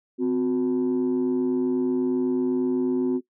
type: tone pair together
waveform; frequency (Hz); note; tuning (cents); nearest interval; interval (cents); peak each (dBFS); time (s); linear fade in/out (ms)
sine; 257.6 / 365.7; C4 / F#4; -27 / -20; tritone; 607; -21 / -22; 0.18-3.21; 50
effects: noise-tail reverb RT60 0.1 s tail -18 dB re dry + tanh soft clip ceiling -17 dBFS